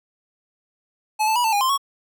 square tone with pitch steps, 859 / 878 / 972 / 889 / 816 / 1045 / 1109 Hz, A5 / A5 / B5 / A5 / G#5 / C6 / C#6, -42 / -4 / -28 / +18 / -31 / -2 / 0 cents, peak -18 dBFS, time 1.19-1.778 s, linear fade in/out 20 ms, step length 84 ms, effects none

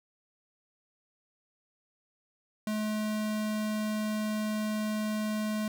square tone, 214 Hz, A3, 48 cents flat, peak -30 dBFS, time 2.67-5.68 s, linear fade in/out 2 ms, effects none

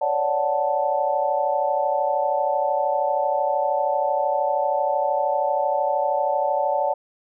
sine chord, D major seventh, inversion third, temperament equal, 554.4 / 587.3 / 740 / 880 Hz, C#5 / D5 / F#5 / A5, 0 / 0 / 0 / 0 cents, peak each -26 / -24 / -25 / -24 dBFS, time 0.01-6.94 s, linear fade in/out 10 ms, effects none

